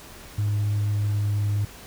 sine tone with pitch glide, 103.83 to 102.93 Hz, G#2 to G#2, 0 to -15 cents, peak -19 dBFS, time 0.38-1.65 s, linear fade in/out 5 ms, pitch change -15 cents, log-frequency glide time 0.77-1.4 s, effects tanh soft clip ceiling -19 dBFS + pink hiss -44 dBFS RMS until 1.86 s

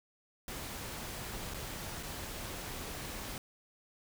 pink noise with dropouts, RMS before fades -42 dBFS, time 0.48-3.38 s, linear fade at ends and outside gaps 1 ms, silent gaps 1.538-1.544 / 2.028-2.031 s, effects none

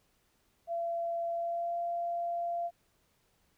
sine tone with pitch glide, 679 to 688.5 Hz, F5 to F5, -49 to -25 cents, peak -31 dBFS, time 0.67-2.71 s, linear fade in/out 50 ms, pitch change +24 cents, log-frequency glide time 1.32-1.77 s, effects pink hiss -72 dBFS RMS until 3.57 s

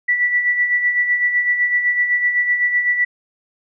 sine tone with tremolo, 1960 Hz, B6, 14 cents flat, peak -12 dBFS, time 0.08-3.05 s, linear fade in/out 10 ms, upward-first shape sine, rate 7.9 Hz, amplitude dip 55%, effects none

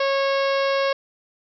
harmonic tone, 548 Hz, C#5, 20 cents flat, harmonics 1 / 2 / 3 / 4 / 5 / 6 / 7 / 8 / 9 / 10, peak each -20 / -26 / -30 / -32 / -34 / -36 / -37 / -38 / -39 / -40 dBFS, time 0-0.93 s, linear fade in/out 5 ms, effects none

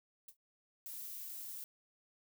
violet noise with exponential decay, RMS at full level -47 dBFS, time 0.28-0.37 s, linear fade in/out 5 ms, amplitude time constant 18 ms
violet noise, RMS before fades -46 dBFS, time 0.86-1.64 s, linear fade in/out 0 ms
effects none

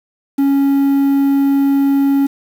triangle tone with quantisation, 277.2 Hz, C#4, in tune, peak -8 dBFS, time 0.38-2.27 s, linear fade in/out 10 ms, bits 6, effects none

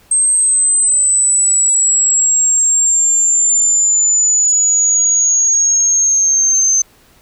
sine exponential sweep, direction down, 8372 to 6230 Hz, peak -9 dBFS, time 0.11-6.82 s, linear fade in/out 5 ms, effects pink hiss -49 dBFS RMS until 7.21 s

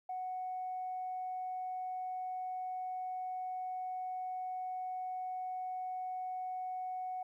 sine tone, 740 Hz, F#5, in tune, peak -36 dBFS, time 0.09-7.23 s, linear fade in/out 5 ms, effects tanh soft clip ceiling -32 dBFS + 13-bit

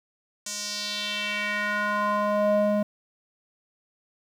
square tone with band-pass filter sweep, 207.7 Hz, G#3, in tune, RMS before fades -26 dBFS, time 0.46-2.83 s, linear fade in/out 5 ms, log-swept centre 6900 to 440 Hz, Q 2.6, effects 9-bit

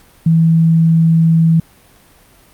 sine tone, 163.6 Hz, E3, 13 cents flat, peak -7 dBFS, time 0.26-1.6 s, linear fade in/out 5 ms, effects pink hiss -47 dBFS RMS until 2.53 s + Opus 48 kbps

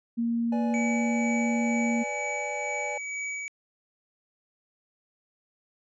sine tone, 233.1 Hz, A#3, in tune, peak -24 dBFS, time 0.17-2.04 s, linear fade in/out 20 ms
triangle chord, G# diminished, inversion first, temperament equal with one note detuned, 493.9 / 587.3 / 834.9 Hz, B4 / D5 / G#5, 0 / 0 / +9 cents, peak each -37 / -33 / -33 dBFS, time 0.52-2.98 s, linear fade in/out 5 ms
square tone with tremolo, 2276 Hz, C#7, 45 cents sharp, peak -31 dBFS, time 0.74-3.48 s, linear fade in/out 0 ms, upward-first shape sine, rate 2.1 Hz, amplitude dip 30%
effects resampled to 22050 Hz

